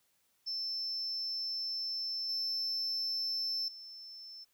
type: tone with level steps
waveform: sine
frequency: 5310 Hz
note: E8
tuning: 12 cents sharp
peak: -33 / -30 / -46 dBFS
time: 0.46-4.45 s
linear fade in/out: 20 ms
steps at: 2.29 / 3.68 s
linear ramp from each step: 2 ms
effects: tanh soft clip ceiling -31 dBFS + white hiss -74 dBFS RMS until 4.53 s